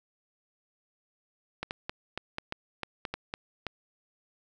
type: clicks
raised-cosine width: 0.3 ms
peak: -17 dBFS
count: 11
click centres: 1.63 / 1.709 / 1.895 / 2.176 / 2.384 / 2.524 / 2.833 / 3.052 / 3.14 / 3.339 / 3.667 s
effects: none